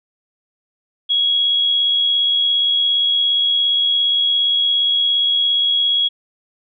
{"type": "tone with amplitude modulation", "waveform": "sine", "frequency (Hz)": 3322, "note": "G#7", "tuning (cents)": 0, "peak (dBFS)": -12, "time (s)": [1.09, 6.09], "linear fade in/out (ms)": 20, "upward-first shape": "sine", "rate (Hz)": 77.3, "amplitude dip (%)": 30, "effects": []}